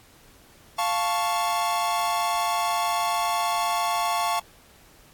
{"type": "chord", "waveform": "45% pulse", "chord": "F augmented", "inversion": "none", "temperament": "equal", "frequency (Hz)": [698.5, 880, 1108.7], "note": ["F5", "A5", "C#6"], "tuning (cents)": [0, 0, 0], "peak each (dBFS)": -27, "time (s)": [0.78, 4.4], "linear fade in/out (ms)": 10, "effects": ["pink hiss -54 dBFS RMS until 5.13 s", "AAC 64 kbps"]}